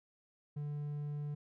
triangle tone, 146.83 Hz, D3, in tune, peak -35 dBFS, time 0.56-1.35 s, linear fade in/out 10 ms, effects none

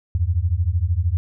sine beating tone pair, 80.5 / 93.5 Hz, E2 / F#2, -41 / +19 cents, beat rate 13 Hz, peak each -20 dBFS, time 0.15-1.17 s, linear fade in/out 0 ms, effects none

